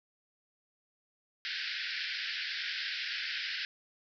pink band-pass noise, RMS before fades -37 dBFS, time 1.45-3.65 s, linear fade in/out 0 ms, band 1500 to 5200 Hz, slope 96 dB/octave, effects none

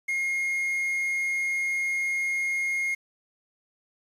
triangle tone with quantisation, 2143 Hz, C7, 41 cents sharp, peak -23 dBFS, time 0.08-2.95 s, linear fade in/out 10 ms, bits 8, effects resampled to 32000 Hz

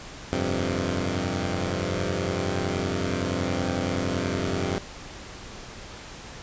10% pulse chord, F suspended second, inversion none, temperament equal, 87.31 / 98 / 130.81 Hz, F2 / G2 / C3, 0 / 0 / 0 cents, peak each -20 / -21 / -24 dBFS, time 0.33-4.78 s, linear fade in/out 0 ms, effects pink hiss -41 dBFS RMS until 6.42 s + resampled to 16000 Hz

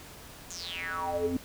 square tone with band-pass filter sweep, 87.31 Hz, F2, in tune, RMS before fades -33 dBFS, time 0.5-1.37 s, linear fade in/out 5 ms, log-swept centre 7200 to 270 Hz, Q 8.9, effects pink hiss -48 dBFS RMS until 1.44 s

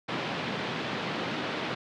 pink band-pass noise, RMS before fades -33 dBFS, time 0.08-1.75 s, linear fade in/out 10 ms, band 140 to 3900 Hz, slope 24 dB/octave, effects none

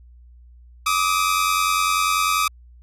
sawtooth tone pair together, 1174.7 / 1264.8 Hz, D6 / D#6, 0 / +28 cents, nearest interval minor second, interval 128 cents, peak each -17 dBFS, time 0.86-2.48 s, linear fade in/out 5 ms, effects added 60 Hz sine -44 dBFS peak until 2.82 s + resampled to 32000 Hz

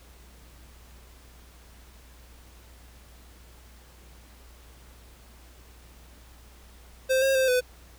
square tone with pitch steps, 523 / 538 / 524 / 501 Hz, C5 / C5 / C5 / B4, -1 / +48 / +2 / +25 cents, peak -21 dBFS, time 7.09-7.61 s, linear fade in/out 20 ms, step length 130 ms, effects added 60 Hz sine -50 dBFS peak until 7.98 s + pink hiss -55 dBFS RMS until 7.98 s

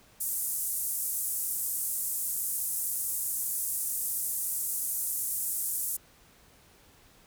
white band-pass noise, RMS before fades -32 dBFS, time 0.2-5.97 s, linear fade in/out 10 ms, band 8400 to 14000 Hz, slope 24 dB/octave, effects pink hiss -59 dBFS RMS until 7.26 s

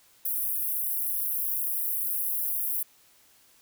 pink high-pass noise, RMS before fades -29 dBFS, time 0.25-2.83 s, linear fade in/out 5 ms, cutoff 11000 Hz, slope 48 dB/octave, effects white hiss -60 dBFS RMS until 3.61 s

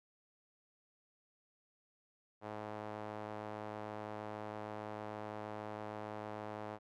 sawtooth tone with band-pass filter, 106.4 Hz, G#2, 42 cents sharp, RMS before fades -45 dBFS, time 2.41-6.79 s, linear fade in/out 50 ms, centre 750 Hz, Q 1.2, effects none

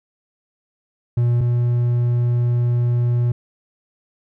triangle tone pair in turn, 120 / 120.63 Hz, B2 / B2, -49 / -40 cents, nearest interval unison, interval 9 cents, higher second, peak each -12 / -13 dBFS, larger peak first, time 1.17-1.41 / 1.41-3.32 s, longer second, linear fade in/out 5 ms, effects none

